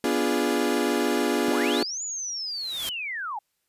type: chord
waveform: 35% pulse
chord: B diminished seventh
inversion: none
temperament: equal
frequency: 246.9 / 293.7 / 349.2 / 415.3 Hz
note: B3 / D4 / F4 / Ab4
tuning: 0 / 0 / 0 / 0 cents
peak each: -26 dBFS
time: 0.04-1.83 s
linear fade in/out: 2 ms
type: linear two-way sweep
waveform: sine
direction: up then down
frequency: 124.5 to 7030 to 773 Hz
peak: -29 dBFS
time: 1.48-3.39 s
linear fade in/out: 5 ms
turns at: 2.03 s
type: noise with exponential growth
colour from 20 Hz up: white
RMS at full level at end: -30 dBFS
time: 2.38-2.89 s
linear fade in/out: 0 ms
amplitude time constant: 110 ms
effects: white hiss -75 dBFS RMS until 3.68 s + resampled to 32000 Hz